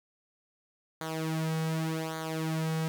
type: tone with flanger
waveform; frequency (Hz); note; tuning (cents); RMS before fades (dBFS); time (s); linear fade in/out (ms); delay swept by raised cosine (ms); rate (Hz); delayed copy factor
sawtooth; 160; D#3; +49; -32; 1.01-2.88; 0; 0.37 to 2.97; 0.86; -0.75
effects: none